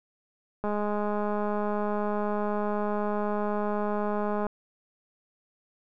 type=click train; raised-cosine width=1 ms; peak=-17 dBFS; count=797; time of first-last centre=0.64-4.467 s; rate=208 Hz; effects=none